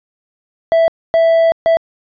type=tone bursts at uneven times; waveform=triangle; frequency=659.3 Hz; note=E5; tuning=in tune; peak=-6 dBFS; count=3; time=0.72-0.88 / 1.14-1.52 / 1.66-1.77 s; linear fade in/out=0 ms; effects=resampled to 11025 Hz